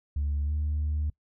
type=tone with pitch glide; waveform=sine; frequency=72.3 to 75.2 Hz; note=D2 to D2; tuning=-27 to +42 cents; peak=-24 dBFS; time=0.16-1.1 s; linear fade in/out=5 ms; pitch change=+69 cents; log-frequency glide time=0.45-0.52 s; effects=noise-tail reverb RT60 0.1 s tail -24 dB re dry + tanh soft clip ceiling -23 dBFS